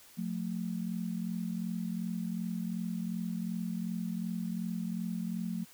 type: tone pair together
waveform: sine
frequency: 179.2 / 221.9 Hz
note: F3 / A3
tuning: +45 / +15 cents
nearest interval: major third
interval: 370 cents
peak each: -35 / -36 dBFS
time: 0.17-5.65 s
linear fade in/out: 20 ms
effects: white hiss -57 dBFS RMS until 5.73 s